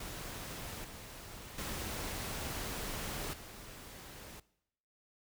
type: noise with level steps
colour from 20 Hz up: pink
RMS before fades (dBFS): -44 / -49 / -40 / -50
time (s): 0-4.4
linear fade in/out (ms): 5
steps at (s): 0.84 / 1.58 / 3.33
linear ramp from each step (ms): 5
effects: noise-tail reverb RT60 0.8 s tail -20 dB re dry